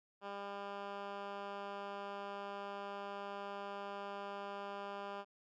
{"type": "tone with band-pass filter", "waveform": "10% pulse", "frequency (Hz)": 200.4, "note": "G3", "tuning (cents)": 38, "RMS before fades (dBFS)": -45, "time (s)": [0.21, 5.25], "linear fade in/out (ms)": 50, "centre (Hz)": 990, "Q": 0.52, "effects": ["low-pass 5000 Hz 12 dB/octave"]}